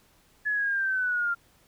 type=linear sweep; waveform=sine; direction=down; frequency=1713 to 1384 Hz; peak=-24 dBFS; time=0.45-1.35 s; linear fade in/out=20 ms; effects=pink hiss -62 dBFS RMS until 1.67 s